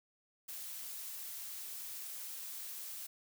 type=noise; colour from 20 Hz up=blue; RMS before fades=-45 dBFS; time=0.48-3.07 s; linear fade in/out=10 ms; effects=none